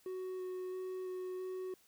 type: tone with vibrato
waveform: triangle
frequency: 370 Hz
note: F#4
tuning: in tune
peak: -37 dBFS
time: 0.06-1.74 s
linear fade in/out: 2 ms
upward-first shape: square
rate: 1.5 Hz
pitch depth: 8 cents each way
effects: white hiss -68 dBFS RMS until 1.87 s